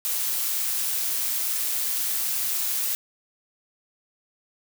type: noise with amplitude modulation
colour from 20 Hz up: blue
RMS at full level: -25 dBFS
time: 0.05-2.95 s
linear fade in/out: 0 ms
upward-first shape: sine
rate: 122 Hz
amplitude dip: 25%
effects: none